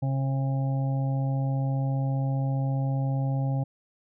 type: harmonic tone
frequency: 134.9 Hz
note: C#3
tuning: 47 cents flat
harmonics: 1 / 2 / 4 / 5 / 6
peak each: -24 / -35 / -39 / -43 / -40 dBFS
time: 0.02-3.64 s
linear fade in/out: 10 ms
effects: none